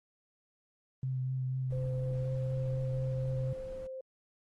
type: tone with vibrato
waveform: sine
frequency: 129.8 Hz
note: C3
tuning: 13 cents flat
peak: -31 dBFS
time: 1.03-3.53 s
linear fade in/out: 2 ms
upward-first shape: triangle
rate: 4.1 Hz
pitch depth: 19 cents each way
type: noise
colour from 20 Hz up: brown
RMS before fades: -48 dBFS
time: 1.7-3.87 s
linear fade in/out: 5 ms
type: tone with pitch glide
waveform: sine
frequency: 514 to 523.3 Hz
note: C5 to C5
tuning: -31 to 0 cents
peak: -39 dBFS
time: 1.72-4.01 s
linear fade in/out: 5 ms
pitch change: +31 cents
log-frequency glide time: 2.17-2.33 s
effects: Opus 24 kbps

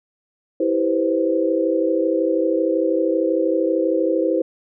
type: chord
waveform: sine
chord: C major seventh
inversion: first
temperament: just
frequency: 327 / 392.4 / 490.5 / 523.3 Hz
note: E4 / G4 / B4 / C5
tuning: -14 / +2 / -12 / 0 cents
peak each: -20 / -24 / -24 / -21 dBFS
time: 0.6-4.42 s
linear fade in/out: 5 ms
effects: none

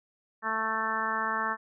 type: harmonic tone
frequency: 221 Hz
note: A3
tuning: 8 cents sharp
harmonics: 1 / 2 / 3 / 4 / 5 / 6 / 7 / 8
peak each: -41 / -42 / -41 / -35 / -32 / -34 / -36 / -34 dBFS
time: 0.42-1.57 s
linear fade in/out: 50 ms
effects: none

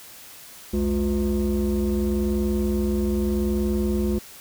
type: tone with frequency modulation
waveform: sine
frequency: 210.1 Hz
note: G#3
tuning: 20 cents sharp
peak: -18 dBFS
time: 0.73-4.19 s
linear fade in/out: 10 ms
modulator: 147 Hz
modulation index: 1.2
effects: tanh soft clip ceiling -18 dBFS + white hiss -44 dBFS RMS until 4.4 s

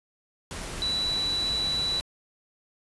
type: tone in noise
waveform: sine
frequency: 3951 Hz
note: B7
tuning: in tune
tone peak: -25 dBFS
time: 0.82-2 s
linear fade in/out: 0 ms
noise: pink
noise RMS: -36 dBFS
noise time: 0.51-2.01 s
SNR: +8 dB
effects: resampled to 24000 Hz

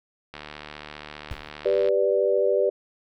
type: click train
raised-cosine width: 0.3 ms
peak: -21 dBFS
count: 117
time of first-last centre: 0.34-1.887 s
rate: 75 Hz
type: noise with exponential decay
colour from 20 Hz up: brown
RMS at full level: -30 dBFS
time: 1.31-1.49 s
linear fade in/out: 1 ms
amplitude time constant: 38 ms
type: chord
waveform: sine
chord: G major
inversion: none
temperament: equal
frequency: 392 / 493.9 / 587.3 Hz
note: G4 / B4 / D5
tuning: 0 / 0 / 0 cents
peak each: -23 dBFS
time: 1.65-2.7 s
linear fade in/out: 10 ms
effects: none

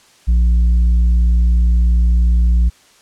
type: tone with tanh clipping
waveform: sine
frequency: 58.6 Hz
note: A#1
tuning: 10 cents sharp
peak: -10 dBFS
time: 0.27-2.7 s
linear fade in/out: 20 ms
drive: 4 dB
effects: white hiss -49 dBFS RMS until 3.01 s + low-pass 8000 Hz 12 dB/octave

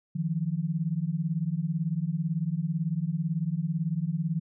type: beating tone pair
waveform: sine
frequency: 154.7 / 172.7 Hz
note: D#3 / F3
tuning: -10 / -19 cents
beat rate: 18 Hz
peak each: -29 dBFS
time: 0.15-4.4 s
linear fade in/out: 10 ms
effects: none

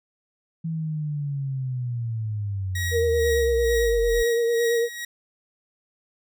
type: linear sweep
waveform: sine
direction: down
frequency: 164.81 to 41 Hz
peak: -25 dBFS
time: 0.64-4.23 s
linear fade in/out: 10 ms
type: tone with tremolo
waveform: sawtooth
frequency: 1901 Hz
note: A#6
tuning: 33 cents sharp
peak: -23 dBFS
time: 2.75-5.05 s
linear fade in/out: 5 ms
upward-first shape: sine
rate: 2.2 Hz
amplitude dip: 65%
type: tone with vibrato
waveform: sine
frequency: 466.2 Hz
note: A#4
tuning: in tune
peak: -19 dBFS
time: 2.91-4.89 s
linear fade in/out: 50 ms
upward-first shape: sine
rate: 8.9 Hz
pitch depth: 32 cents each way
effects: none

